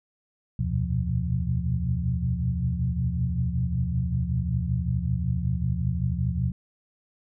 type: tone cluster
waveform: sine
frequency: 74.1 / 86.2 / 121.6 / 126.9 / 174.6 Hz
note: D2 / F2 / B2 / B2 / F3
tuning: +16 / -22 / -26 / +47 / 0 cents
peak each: -29 / -33 / -29 / -29 / -30 dBFS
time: 0.59-6.52 s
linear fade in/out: 5 ms
effects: none